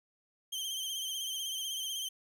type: tone with vibrato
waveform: sawtooth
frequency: 3136 Hz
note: G7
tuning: in tune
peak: -32 dBFS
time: 0.52-2.09 s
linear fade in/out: 10 ms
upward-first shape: sine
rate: 16 Hz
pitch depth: 52 cents each way
effects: none